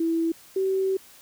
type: tone pair in turn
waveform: sine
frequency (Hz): 329.6 / 382.7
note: E4 / G4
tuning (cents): 0 / -42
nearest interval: minor third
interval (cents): 258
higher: second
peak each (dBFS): -21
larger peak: neither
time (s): 0-0.32 / 0.56-0.97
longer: second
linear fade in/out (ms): 5
effects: white hiss -51 dBFS RMS until 1.21 s